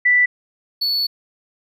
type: tone pair in turn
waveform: sine / triangle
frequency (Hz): 1975 / 4434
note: B6 / C#8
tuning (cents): 0 / 0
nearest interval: octave + major second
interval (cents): 1400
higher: second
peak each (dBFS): -11 / -16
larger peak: first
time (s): 0.05-0.26 / 0.81-1.07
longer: second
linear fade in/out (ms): 10
effects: none